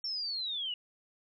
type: linear sweep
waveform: sine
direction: down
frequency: 5470 to 2841 Hz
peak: -33 dBFS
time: 0.04-0.74 s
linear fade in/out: 2 ms
effects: none